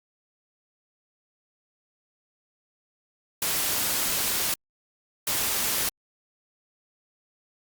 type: noise bursts at uneven times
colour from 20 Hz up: white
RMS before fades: -26 dBFS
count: 2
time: 3.42-4.54 / 5.27-5.89 s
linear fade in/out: 2 ms
effects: Opus 48 kbps